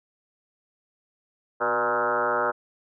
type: tone with frequency modulation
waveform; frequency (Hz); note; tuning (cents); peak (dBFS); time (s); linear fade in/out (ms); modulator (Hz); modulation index
sine; 939; A#5; +12; -21; 1.6-2.52; 20; 114; 4.7
effects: none